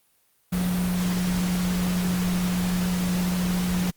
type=tone in noise; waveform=sine; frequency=180 Hz; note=F#3; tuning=47 cents flat; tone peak=-22 dBFS; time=0.52-3.91 s; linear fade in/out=10 ms; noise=pink; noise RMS=-32 dBFS; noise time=0.52-3.91 s; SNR=+7 dB; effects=white hiss -65 dBFS RMS until 3.96 s + Opus 32 kbps